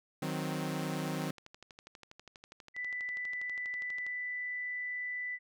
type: chord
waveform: sawtooth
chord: C diminished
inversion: first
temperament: equal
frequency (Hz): 155.56 / 185 / 261.6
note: Eb3 / Gb3 / C4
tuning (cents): 0 / 0 / 0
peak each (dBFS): -33 / -35 / -35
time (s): 0.22-1.31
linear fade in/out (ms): 5
type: click train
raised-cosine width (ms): 0.2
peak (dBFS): -33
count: 36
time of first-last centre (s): 1.22-4.066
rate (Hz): 12.3
type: tone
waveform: sine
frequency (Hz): 1986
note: B6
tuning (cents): +9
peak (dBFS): -35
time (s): 2.74-5.39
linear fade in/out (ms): 50
effects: none